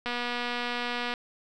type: click train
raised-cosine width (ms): 0.3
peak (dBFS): -16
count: 262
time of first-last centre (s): 0.06-1.139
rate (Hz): 242
effects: none